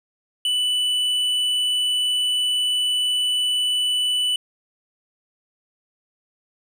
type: tone with tanh clipping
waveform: sine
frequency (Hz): 2979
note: F#7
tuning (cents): +11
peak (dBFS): -20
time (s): 0.45-4.36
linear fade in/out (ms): 2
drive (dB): 8
effects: none